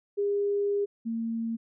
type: tone pair in turn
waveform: sine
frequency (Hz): 405.3 / 228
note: G#4 / A#3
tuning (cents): -42 / -38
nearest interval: minor seventh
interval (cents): 996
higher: first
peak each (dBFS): -24 / -28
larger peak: first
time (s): 0.17-0.86 / 1.05-1.57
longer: first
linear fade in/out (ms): 20
effects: none

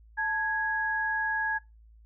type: tone pair together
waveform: sine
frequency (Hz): 880 / 1660.3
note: A5 / G#6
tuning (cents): 0 / -1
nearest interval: major seventh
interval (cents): 1099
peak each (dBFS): -32 / -27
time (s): 0.17-1.59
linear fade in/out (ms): 20
effects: noise-tail reverb RT60 0.2 s tail -20 dB re dry + added 55 Hz sine -52 dBFS peak until 2.05 s

